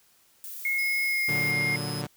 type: noise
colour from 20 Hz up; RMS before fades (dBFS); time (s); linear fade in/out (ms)
violet; -39; 0.44-1.51; 0
type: tone with pitch glide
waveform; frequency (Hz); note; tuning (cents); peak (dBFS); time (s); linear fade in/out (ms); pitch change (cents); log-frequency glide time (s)
sine; 2162 to 2124; C#7 to C7; -44 to +25; -24; 0.65-1.76; 2; -31; 1.08-1.3
type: tone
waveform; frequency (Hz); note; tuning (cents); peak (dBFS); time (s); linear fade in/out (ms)
sawtooth; 5070; D#8; +32; -33; 0.78-2.02; 10
type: chord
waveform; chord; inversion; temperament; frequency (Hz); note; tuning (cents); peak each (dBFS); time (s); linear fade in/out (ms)
sawtooth; Bb augmented; none; equal; 116.54 / 146.83 / 185; Bb2 / D3 / F#3; 0 / 0 / 0; -32 / -29 / -34; 1.28-2.07; 10
effects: white hiss -62 dBFS RMS until 2.16 s